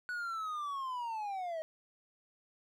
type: linear sweep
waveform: triangle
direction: down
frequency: 1480 to 622.3 Hz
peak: -34 dBFS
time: 0.09-1.62 s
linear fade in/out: 0 ms
effects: none